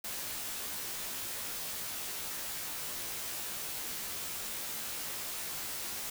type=noise with comb filter; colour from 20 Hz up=white; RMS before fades=-39 dBFS; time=0.04-6.1 s; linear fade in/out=5 ms; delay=16 ms; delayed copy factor=-0.95; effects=none